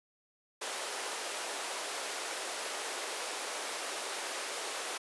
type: high-pass noise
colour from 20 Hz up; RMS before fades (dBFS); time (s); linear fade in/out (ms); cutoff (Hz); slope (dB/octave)
pink; -38; 0.61-4.98; 10; 420; 24
effects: resampled to 24000 Hz